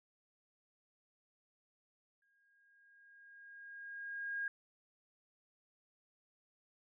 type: tone with exponential growth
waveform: sine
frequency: 1627 Hz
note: G#6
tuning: 36 cents flat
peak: -35 dBFS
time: 2.22-4.48 s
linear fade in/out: 2 ms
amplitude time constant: 490 ms
effects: none